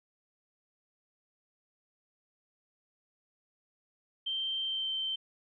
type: tone with pitch glide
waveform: sine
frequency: 3136 to 3111 Hz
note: G7 to G7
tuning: 0 to -14 cents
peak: -31 dBFS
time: 4.26-5.16 s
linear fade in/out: 10 ms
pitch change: -14 cents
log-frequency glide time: 4.64-4.9 s
effects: none